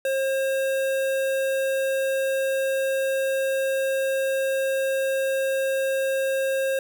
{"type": "tone with notch filter", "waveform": "square", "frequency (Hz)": 536, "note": "C5", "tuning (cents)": 42, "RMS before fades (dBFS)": -24, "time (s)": [0.05, 6.79], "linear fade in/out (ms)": 2, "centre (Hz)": 5100, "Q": 1.5, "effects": ["10-bit"]}